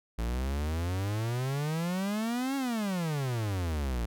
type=exponential two-way sweep; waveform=45% pulse; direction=up then down; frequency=55 to 278.7 to 55 Hz; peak=-29 dBFS; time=0.18-4.06 s; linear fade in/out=10 ms; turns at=2.56 s; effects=none